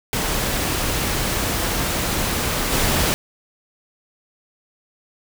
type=noise with level steps; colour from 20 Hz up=pink; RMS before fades=-22 / -19 dBFS; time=0.13-3.14 s; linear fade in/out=0 ms; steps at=2.71 s; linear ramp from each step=20 ms; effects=none